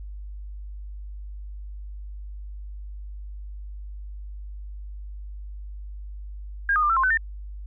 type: tone with pitch steps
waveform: sine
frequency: 1617 / 1235 / 1194 / 1339 / 1058 / 1515 / 1804 Hz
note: G#6 / D#6 / D6 / E6 / C6 / F#6 / A6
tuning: -47 / -13 / +28 / +27 / +19 / +40 / +43 cents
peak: -18 dBFS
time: 6.69-7.173 s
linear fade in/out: 2 ms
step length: 69 ms
effects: added 50 Hz sine -34 dBFS peak until 7.66 s